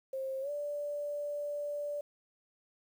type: tone with pitch glide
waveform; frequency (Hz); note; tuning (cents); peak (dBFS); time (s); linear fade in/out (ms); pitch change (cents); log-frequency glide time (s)
sine; 532 to 583.5; C5 to D5; +29 to -11; -34; 0.13-2.01; 5; +160; 0.41-0.5
effects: 10-bit